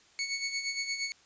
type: tone with tremolo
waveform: 20% pulse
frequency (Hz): 2217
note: C#7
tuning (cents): 0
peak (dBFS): -24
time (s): 0.19-1.12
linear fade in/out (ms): 0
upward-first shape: sine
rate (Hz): 8.6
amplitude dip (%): 60
effects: white hiss -61 dBFS RMS until 1.25 s + resampled to 16000 Hz